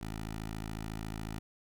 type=tone with notch filter; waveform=10% pulse; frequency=54 Hz; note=A1; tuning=32 cents flat; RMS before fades=-40 dBFS; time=0.01-1.39 s; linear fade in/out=5 ms; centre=470 Hz; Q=1.9; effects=none